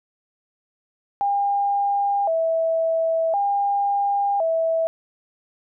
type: tone with vibrato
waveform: sine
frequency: 725 Hz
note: F#5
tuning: 35 cents flat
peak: -18 dBFS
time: 1.21-4.87 s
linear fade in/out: 0 ms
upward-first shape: square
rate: 0.47 Hz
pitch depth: 180 cents each way
effects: none